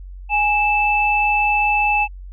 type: tone pair together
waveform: sine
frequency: 831 / 2636 Hz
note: G#5 / E7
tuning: +1 / -1 cents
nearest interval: octave + minor sixth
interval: 1998 cents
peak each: -17 dBFS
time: 0.29-2.08 s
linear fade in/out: 50 ms
effects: added 46 Hz sine -32 dBFS peak until 2.32 s